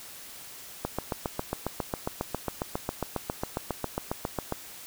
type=click train; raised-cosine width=1 ms; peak=-14 dBFS; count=28; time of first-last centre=0.85-4.523 s; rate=7.35 Hz; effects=white hiss -45 dBFS RMS until 4.86 s